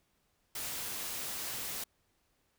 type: noise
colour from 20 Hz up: white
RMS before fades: -39 dBFS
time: 0.55-1.84 s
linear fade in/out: 5 ms
effects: pink hiss -75 dBFS RMS until 2.58 s